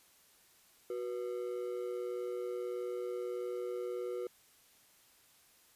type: ring-modulated tone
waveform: triangle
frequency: 428.4 Hz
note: A4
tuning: 46 cents flat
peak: -31 dBFS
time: 0.9-4.27 s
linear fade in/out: 2 ms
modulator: 59.2 Hz
effects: white hiss -65 dBFS RMS until 5.75 s + resampled to 32000 Hz